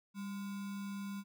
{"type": "tone with sample-and-hold", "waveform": "sine", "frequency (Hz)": 198.6, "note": "G3", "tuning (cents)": 23, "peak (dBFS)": -39, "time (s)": [0.14, 1.24], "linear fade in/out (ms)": 50, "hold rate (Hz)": 1225, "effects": []}